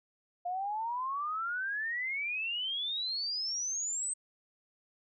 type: exponential sweep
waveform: sine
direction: up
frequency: 698.5 to 8340 Hz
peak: -32 dBFS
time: 0.45-4.14 s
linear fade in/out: 10 ms
effects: none